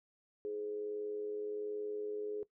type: tone with amplitude modulation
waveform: sine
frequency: 419.7 Hz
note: G#4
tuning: 18 cents sharp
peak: -34 dBFS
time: 0.45-2.43 s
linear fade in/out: 0 ms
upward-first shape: sine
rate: 99.9 Hz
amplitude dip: 50%
effects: noise-tail reverb RT60 0.1 s tail -18 dB re dry